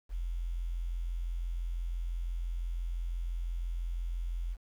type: tone with quantisation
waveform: sine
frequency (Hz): 42.95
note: F1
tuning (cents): -28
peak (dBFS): -32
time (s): 0.09-4.57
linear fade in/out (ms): 50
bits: 10
effects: none